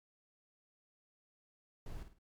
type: noise with echo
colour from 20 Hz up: brown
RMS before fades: -45 dBFS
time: 1.86-2.03 s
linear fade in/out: 2 ms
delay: 52 ms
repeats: 3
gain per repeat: -8 dB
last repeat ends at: 2.186 s
effects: MP3 96 kbps